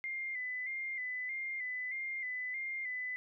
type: tone with vibrato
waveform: sine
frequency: 2057 Hz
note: C7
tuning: 30 cents flat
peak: -36 dBFS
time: 0.04-3.16 s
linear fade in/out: 0 ms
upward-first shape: square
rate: 1.6 Hz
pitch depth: 46 cents each way
effects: none